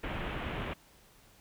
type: low-pass noise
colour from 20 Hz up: pink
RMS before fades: -37 dBFS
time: 0.03-0.74 s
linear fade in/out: 10 ms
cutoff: 3200 Hz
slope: 48 dB/octave
effects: pink hiss -61 dBFS RMS until 1.4 s